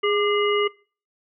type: harmonic tone with a mistuned harmonic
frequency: 413.4 Hz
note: G#4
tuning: 8 cents flat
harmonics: 1 / 3 / 5 / 7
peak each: -20 / -25 / -27 / -28 dBFS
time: 0.03-0.68 s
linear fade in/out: 10 ms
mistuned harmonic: 3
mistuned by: -64 cents
effects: noise-tail reverb RT60 0.4 s tail -23 dB re dry